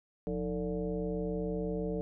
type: tone with frequency modulation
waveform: sine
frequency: 311.1 Hz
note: D#4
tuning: in tune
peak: -31 dBFS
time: 0.27-2.01 s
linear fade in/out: 0 ms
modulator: 134 Hz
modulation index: 1.8
effects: none